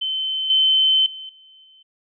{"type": "tone with level steps", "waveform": "sine", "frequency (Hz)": 3072, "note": "G7", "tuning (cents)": -36, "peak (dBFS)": [-21, -13, -32, -46, -48], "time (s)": [0.01, 1.83], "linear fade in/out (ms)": 10, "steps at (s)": [0.5, 1.06, 1.29, 1.64], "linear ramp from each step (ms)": 2, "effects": []}